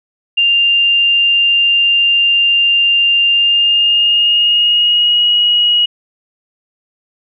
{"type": "tone with pitch glide", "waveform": "sine", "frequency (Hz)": [2794, 2899], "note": ["F7", "F#7"], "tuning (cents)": [0, -36], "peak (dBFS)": -8, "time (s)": [0.37, 5.86], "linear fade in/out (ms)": 10, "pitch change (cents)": 64, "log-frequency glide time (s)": [3.28, 5.24], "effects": []}